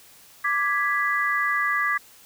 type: chord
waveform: sine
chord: G# diminished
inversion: second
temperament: equal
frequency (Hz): 1174.7 / 1661.2 / 1975.5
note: D6 / G#6 / B6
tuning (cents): 0 / 0 / 0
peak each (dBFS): -25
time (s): 0.44-1.98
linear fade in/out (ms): 10
effects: white hiss -51 dBFS RMS until 2.25 s